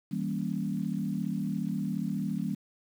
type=chord; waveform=sine; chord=E diminished seventh; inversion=none; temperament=equal with one note detuned; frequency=161.52 / 196 / 233.1 / 277.2 Hz; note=E3 / G3 / Bb3 / Db4; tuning=-35 / 0 / 0 / 0 cents; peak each=-35 / -32 / -35 / -38 dBFS; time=0.11-2.55 s; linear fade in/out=10 ms; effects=9-bit